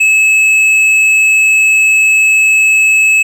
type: tone with hard clipping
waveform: sine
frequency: 2593 Hz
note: E7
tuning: 29 cents flat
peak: -7 dBFS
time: 0-3.23 s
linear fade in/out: 10 ms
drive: 6 dB
effects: none